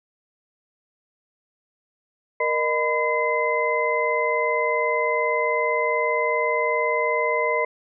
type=tone cluster; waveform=sine; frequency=469.4 / 612 / 1005 / 2060 Hz; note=A#4 / D#5 / B5 / C7; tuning=+12 / -29 / +30 / -28 cents; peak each=-25 dBFS; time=2.4-7.65 s; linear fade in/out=5 ms; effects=none